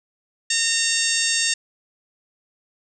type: harmonic tone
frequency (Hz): 916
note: A#5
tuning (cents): -31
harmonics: 2 / 3 / 4 / 5 / 6 / 7 / 8 / 9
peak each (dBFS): -27 / -27 / -27 / -27 / -27 / -27 / -27 / -27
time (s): 0.5-1.54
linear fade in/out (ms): 5
effects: none